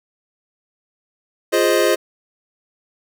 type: chord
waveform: square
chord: F minor seventh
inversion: none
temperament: equal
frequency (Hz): 349.2 / 415.3 / 523.3 / 622.3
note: F4 / Ab4 / C5 / Eb5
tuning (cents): 0 / 0 / 0 / 0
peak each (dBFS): -20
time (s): 1.52-1.96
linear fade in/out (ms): 20
effects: none